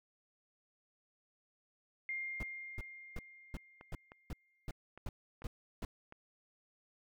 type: tone with exponential decay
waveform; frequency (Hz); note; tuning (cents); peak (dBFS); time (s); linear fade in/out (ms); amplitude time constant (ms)
sine; 2115; C7; +18; -36; 2.09-4.72; 1; 570
type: noise bursts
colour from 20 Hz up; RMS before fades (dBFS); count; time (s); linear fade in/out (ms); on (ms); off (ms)
brown; -40; 10; 2.4-5.85; 2; 30; 350
type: clicks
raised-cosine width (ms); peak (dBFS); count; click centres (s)
0.5; -36; 7; 3.811 / 3.942 / 4.119 / 4.976 / 5.071 / 5.42 / 6.124
effects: none